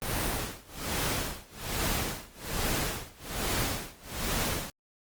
pink noise with tremolo, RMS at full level -29 dBFS, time 0.02-4.7 s, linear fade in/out 0 ms, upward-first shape sine, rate 1.2 Hz, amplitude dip 95%, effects Opus 32 kbps

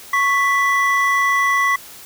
triangle tone pair together, 1108.7 / 1980.3 Hz, C#6 / B6, 0 / +4 cents, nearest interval minor seventh, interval 1004 cents, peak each -15 dBFS, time 0.13-1.76 s, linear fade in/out 5 ms, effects white hiss -39 dBFS RMS until 2.05 s

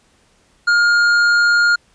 sine tone with hard clipping, 1416 Hz, F6, 23 cents sharp, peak -12 dBFS, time 0.67-1.76 s, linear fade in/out 10 ms, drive 7 dB, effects pink hiss -56 dBFS RMS until 1.94 s + resampled to 22050 Hz

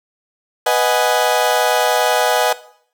35% pulse chord, G# minor seventh, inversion first, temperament equal, 493.9 / 622.3 / 740 / 830.6 Hz, B4 / D#5 / F#5 / G#5, 0 / 0 / 0 / 0 cents, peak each -17 dBFS, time 0.66-2.53 s, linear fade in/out 5 ms, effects noise-tail reverb RT60 0.6 s tail -17 dB re dry

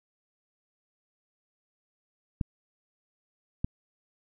clicks, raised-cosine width 5 ms, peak -15 dBFS, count 2, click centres 2.412 / 3.645 s, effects none

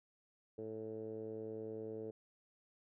10% pulse tone with low-pass filter, 110 Hz, A2, in tune, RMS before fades -45 dBFS, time 0.58-2.11 s, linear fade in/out 5 ms, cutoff 450 Hz, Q 4.4, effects none

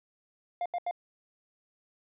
triangle tone bursts, 703 Hz, F5, 11 cents sharp, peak -27 dBFS, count 3, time 0.61-0.911 s, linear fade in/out 2 ms, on 47 ms, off 80 ms, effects resampled to 8000 Hz

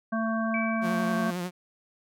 harmonic tone, 223.6 Hz, A3, 28 cents sharp, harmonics 1 / 3 / 5 / 7, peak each -27 / -32 / -34 / -35 dBFS, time 0.12-1.31 s, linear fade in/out 10 ms
sine tone with exponential decay, 2300 Hz, D7, 37 cents flat, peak -28 dBFS, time 0.54-1.51 s, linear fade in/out 2 ms, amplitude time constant 210 ms
sawtooth tone with vibrato, 178.3 Hz, F3, 36 cents sharp, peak -26 dBFS, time 0.81-1.51 s, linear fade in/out 50 ms, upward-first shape triangle, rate 11 Hz, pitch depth 55 cents each way
effects none

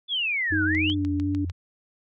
sine exponential two-way sweep, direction down then up, 3520 to 1422 to 3520 Hz, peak -23 dBFS, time 0.08-0.95 s, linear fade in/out 50 ms, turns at 0.64 s
sine tone with vibrato, 89.9 Hz, F#2, 49 cents flat, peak -27 dBFS, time 0.5-1.52 s, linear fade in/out 20 ms, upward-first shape sine, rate 2.7 Hz, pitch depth 60 cents each way
sine tone with pitch glide, 311.1 to 290.3 Hz, D#4 to D4, 0 to -20 cents, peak -24 dBFS, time 0.52-1.45 s, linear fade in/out 5 ms, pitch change -120 cents, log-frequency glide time 0.84-1.02 s
click train, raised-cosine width 0.2 ms, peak -24 dBFS, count 6, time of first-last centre 0.75-1.499 s, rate 6.68 Hz
effects none

